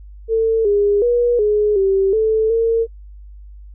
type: tone with pitch steps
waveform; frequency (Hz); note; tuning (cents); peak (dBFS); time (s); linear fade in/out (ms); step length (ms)
sine; 448.7 / 407.8 / 480.9 / 419.6 / 387.9 / 439.1 / 456.2; A4 / G#4 / B4 / G#4 / G4 / A4 / A#4; +34 / -32 / -46 / +18 / -18 / -4 / -37; -12; 0.28-2.87; 50; 370
effects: noise-tail reverb RT60 0.1 s tail -23 dB re dry + added 50 Hz sine -35 dBFS peak until 3.74 s